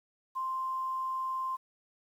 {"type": "tone with quantisation", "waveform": "sine", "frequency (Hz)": 1046.5, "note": "C6", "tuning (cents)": 0, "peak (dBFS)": -31, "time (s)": [0.35, 1.57], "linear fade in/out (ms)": 20, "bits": 10, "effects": []}